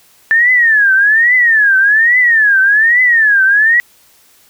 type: tone with vibrato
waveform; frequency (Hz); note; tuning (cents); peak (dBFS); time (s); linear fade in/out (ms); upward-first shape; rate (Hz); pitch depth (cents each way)
sine; 1760; A6; 0; -6; 0.31-3.8; 0; triangle; 1.2; 250
effects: white hiss -48 dBFS RMS until 4.49 s

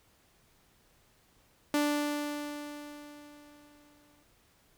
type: tone with exponential decay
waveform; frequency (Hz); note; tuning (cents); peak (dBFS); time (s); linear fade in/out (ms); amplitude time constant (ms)
sawtooth; 293.7; D4; 0; -21; 1.74-4.23; 2; 540
effects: pink hiss -66 dBFS RMS until 4.77 s

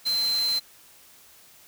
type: tone in noise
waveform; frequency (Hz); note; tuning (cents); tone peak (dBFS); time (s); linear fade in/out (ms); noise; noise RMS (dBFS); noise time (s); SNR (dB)
sine; 4100; C8; -36; -22; 0.05-0.6; 20; white; -36; 0.05-0.6; +11
effects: white hiss -53 dBFS RMS until 1.67 s

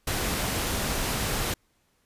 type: noise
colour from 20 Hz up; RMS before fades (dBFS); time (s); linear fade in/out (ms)
pink; -28; 0.07-1.54; 5
effects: pink hiss -69 dBFS RMS until 2.05 s + resampled to 32000 Hz

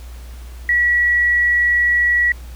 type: tone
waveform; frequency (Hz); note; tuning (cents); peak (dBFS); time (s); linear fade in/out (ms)
sine; 1933; B6; -38; -12; 0.69-2.32; 2
effects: added 60 Hz sine -31 dBFS peak until 2.55 s + pink hiss -45 dBFS RMS until 2.55 s

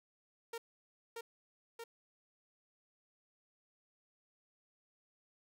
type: tone with echo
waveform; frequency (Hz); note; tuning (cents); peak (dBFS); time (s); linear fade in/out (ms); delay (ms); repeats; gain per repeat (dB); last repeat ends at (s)
sawtooth; 461.9; A#4; -16; -37; 0.53-0.58; 5; 630; 2; -2; 1.84
effects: none

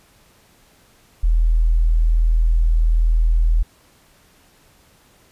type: tone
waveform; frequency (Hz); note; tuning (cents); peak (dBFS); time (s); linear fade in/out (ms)
sine; 40.62; E1; -25; -12; 1.23-3.63; 10
effects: pink hiss -54 dBFS RMS until 5.31 s + resampled to 32000 Hz

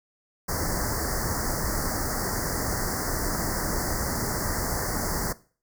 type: band-stop noise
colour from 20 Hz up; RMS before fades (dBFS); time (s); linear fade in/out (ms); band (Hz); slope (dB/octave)
pink; -28; 0.48-5.33; 10; 2000 to 4600; 96
effects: noise-tail reverb RT60 0.4 s tail -19 dB re dry

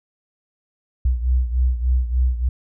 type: beating tone pair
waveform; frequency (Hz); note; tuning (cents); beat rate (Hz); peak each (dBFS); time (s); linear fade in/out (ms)
sine; 61.74 / 65.14; B1 / C2; 0 / -7; 3.4; -17 / -22; 1.05-2.49; 5
effects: none

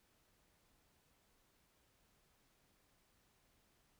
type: silence
effects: pink hiss -75 dBFS RMS until 3.99 s

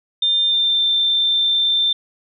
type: tone with pitch glide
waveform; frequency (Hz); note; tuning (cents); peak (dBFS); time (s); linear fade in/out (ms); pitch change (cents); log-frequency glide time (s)
sine; 3600 to 3571; A7 to A7; +39 to +25; -14; 0.22-1.93; 5; -14; 0.47-0.82
effects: none

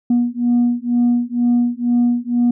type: beating tone pair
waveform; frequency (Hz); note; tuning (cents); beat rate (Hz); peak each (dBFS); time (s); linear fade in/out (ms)
sine; 240 / 242.1; B3 / B3; -49 / -34; 2.1; -15; 0.1-2.51; 5
effects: tanh soft clip ceiling -9 dBFS

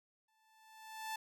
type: tone with exponential growth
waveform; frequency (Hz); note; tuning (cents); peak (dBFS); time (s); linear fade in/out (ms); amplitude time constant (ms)
sawtooth; 879; A5; -2; -34; 0.28-1.16; 5; 190
effects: none

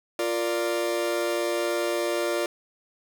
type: chord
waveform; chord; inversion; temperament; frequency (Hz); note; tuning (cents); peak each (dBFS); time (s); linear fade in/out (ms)
40% pulse; Bb major; second; equal; 349.2 / 466.2 / 587.3; F4 / Bb4 / D5; 0 / 0 / 0; -27 / -31 / -27; 0.19-2.46; 2
effects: none

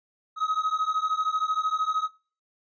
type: beating tone pair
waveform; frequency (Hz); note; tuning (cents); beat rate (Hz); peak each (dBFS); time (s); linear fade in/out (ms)
triangle; 1263 / 1276; D#6 / D#6; +26 / +43; 13; -25; 0.36-2.09; 50
effects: noise-tail reverb RT60 0.4 s tail -21 dB re dry + resampled to 16000 Hz

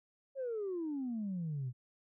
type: exponential sweep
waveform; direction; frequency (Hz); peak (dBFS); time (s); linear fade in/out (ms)
sine; down; 554.4 to 120; -34; 0.35-1.73; 50
effects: tanh soft clip ceiling -32 dBFS

